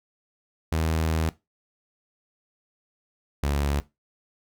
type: tone pair in turn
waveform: sawtooth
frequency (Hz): 80.1 / 71.36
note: E2 / D2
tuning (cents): -49 / -49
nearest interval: major second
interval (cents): 200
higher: first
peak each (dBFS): -19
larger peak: neither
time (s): 0.72-1.29 / 3.43-3.8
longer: first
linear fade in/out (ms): 0
effects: noise-tail reverb RT60 0.2 s tail -17 dB re dry